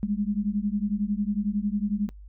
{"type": "beating tone pair", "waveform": "sine", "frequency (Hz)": [200.7, 211.7], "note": ["G3", "G#3"], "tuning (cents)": [41, 33], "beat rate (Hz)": 11, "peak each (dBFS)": -27, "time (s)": [0.03, 2.09], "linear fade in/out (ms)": 0, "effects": ["noise-tail reverb RT60 0.1 s tail -25 dB re dry", "added 50 Hz sine -42 dBFS peak until 2.28 s"]}